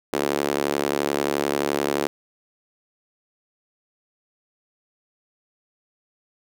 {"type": "tone with high-pass filter", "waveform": "sawtooth", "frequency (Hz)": 71.5, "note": "D2", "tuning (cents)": -46, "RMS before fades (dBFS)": -24, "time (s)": [0.13, 2.07], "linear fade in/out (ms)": 0, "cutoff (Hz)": 370, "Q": 1.7, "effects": []}